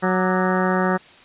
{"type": "harmonic tone with a mistuned harmonic", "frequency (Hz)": 185, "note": "F#3", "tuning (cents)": 0, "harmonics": [1, 2, 3, 4, 5, 6, 7, 8, 9, 10], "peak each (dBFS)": [-21, -24, -26, -27, -28, -29, -29, -30, -31, -31], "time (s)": [0.02, 0.98], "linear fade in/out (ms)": 20, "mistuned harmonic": 6, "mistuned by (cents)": 100, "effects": ["white hiss -47 dBFS RMS until 1.24 s", "resampled to 8000 Hz"]}